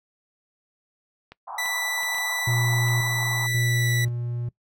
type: clicks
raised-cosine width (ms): 0.3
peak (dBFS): -26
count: 6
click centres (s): 1.32 / 1.659 / 2.033 / 2.147 / 2.183 / 2.884
type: band-pass noise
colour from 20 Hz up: white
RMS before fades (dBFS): -36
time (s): 1.47-3.47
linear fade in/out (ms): 10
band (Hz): 740 to 1100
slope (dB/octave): 48
type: tone with pitch glide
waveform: sawtooth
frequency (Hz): 1975.5 to 1964.1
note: B6 to B6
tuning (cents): 0 to -10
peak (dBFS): -22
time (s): 1.58-4.05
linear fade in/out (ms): 5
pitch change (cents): -10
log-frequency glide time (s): 3.45-3.89
type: tone with tremolo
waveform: triangle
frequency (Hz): 120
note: B2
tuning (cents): -49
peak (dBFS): -19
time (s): 2.47-4.49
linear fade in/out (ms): 5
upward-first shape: square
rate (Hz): 0.93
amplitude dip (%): 45
effects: noise-tail reverb RT60 0.1 s tail -21 dB re dry